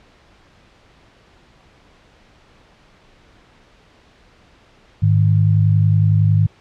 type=tone pair together; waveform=sine; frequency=103.83 / 154.7 Hz; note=G#2 / D#3; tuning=0 / -10 cents; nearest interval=perfect fifth; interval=690 cents; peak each=-12 / -16 dBFS; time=5.02-6.47 s; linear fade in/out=10 ms; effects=pink hiss -51 dBFS RMS until 6.6 s + low-pass 4000 Hz 12 dB/octave